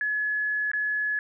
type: tone with dropouts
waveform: sine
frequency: 1701 Hz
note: G#6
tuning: 41 cents sharp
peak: -24 dBFS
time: 0.01-1.19 s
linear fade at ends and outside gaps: 1 ms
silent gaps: 0.716-0.734 s
effects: none